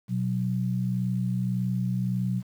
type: tone pair together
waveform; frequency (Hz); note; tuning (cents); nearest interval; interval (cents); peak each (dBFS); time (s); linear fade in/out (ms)
sine; 123.87 / 185.6; B2 / F#3; +6 / +6; perfect fifth; 700; -27; 0.08-2.43; 50
effects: 9-bit